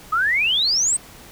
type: exponential sweep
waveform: sine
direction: up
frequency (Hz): 1228 to 8570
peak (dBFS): -16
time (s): 0.12-0.97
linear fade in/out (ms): 10
effects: pink hiss -43 dBFS RMS until 1.31 s